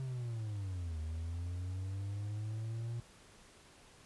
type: linear two-way sweep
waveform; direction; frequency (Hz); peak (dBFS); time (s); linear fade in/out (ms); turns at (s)
triangle; down then up; 133.9 to 77.78 to 118.5; -35; 0-3; 0; 0.99
effects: pink hiss -60 dBFS RMS until 4.05 s + resampled to 24000 Hz